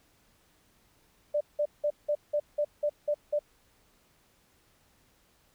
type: tone bursts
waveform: sine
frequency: 591 Hz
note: D5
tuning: 11 cents sharp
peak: -24 dBFS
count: 9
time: 1.34-3.392 s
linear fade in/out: 10 ms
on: 68 ms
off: 180 ms
effects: pink hiss -66 dBFS RMS until 5.54 s